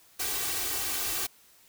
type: noise with comb filter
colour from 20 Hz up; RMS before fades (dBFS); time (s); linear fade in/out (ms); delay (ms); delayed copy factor
white; -31; 0.19-1.27; 10; 2.6; +0.85
effects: white hiss -59 dBFS RMS until 1.68 s